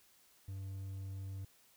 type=tone; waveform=triangle; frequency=96.6 Hz; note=G2; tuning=25 cents flat; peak=-39 dBFS; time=0.48-1.45 s; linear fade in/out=5 ms; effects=white hiss -67 dBFS RMS until 1.76 s